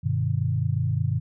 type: chord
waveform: sine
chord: G augmented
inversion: none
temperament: equal with one note detuned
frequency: 98 / 123.47 / 151.92 Hz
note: G2 / B2 / D#3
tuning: 0 / 0 / -41 cents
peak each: -26 / -25 / -27 dBFS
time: 0.03-1.2 s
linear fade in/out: 20 ms
effects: none